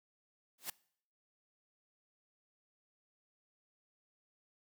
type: noise with exponential growth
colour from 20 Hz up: white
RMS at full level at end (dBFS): -35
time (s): 0.58-0.7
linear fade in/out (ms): 5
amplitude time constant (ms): 25
effects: noise-tail reverb RT60 0.6 s tail -23 dB re dry + high-pass 150 Hz 12 dB/octave